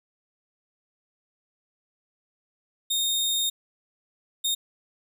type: tone bursts at uneven times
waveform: sawtooth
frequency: 3686 Hz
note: A#7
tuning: 20 cents flat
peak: -20 dBFS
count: 2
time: 2.9-3.5 / 4.44-4.55 s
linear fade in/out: 10 ms
effects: none